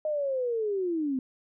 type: linear sweep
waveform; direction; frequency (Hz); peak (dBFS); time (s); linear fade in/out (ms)
sine; down; 622.3 to 252; -26; 0.05-1.19; 2
effects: none